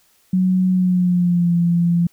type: tone with pitch glide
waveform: sine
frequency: 185 to 171.62 Hz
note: F#3 to F3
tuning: 0 to -30 cents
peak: -13 dBFS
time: 0.33-2.07 s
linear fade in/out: 5 ms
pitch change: -130 cents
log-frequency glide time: 0.71-1.54 s
effects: white hiss -58 dBFS RMS until 2.12 s